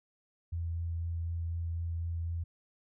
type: tone with vibrato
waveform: sine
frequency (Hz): 84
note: E2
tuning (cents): +33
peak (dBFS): -32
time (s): 0.52-2.44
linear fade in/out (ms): 10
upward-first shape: triangle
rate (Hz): 4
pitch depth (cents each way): 13
effects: none